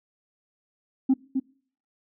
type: tone with echo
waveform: sine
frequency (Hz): 264.4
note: C4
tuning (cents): +18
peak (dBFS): -14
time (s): 1.09-1.14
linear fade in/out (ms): 10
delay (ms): 260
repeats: 1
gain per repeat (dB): -7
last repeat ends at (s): 1.4
effects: noise-tail reverb RT60 0.5 s tail -24 dB re dry + tanh soft clip ceiling -14 dBFS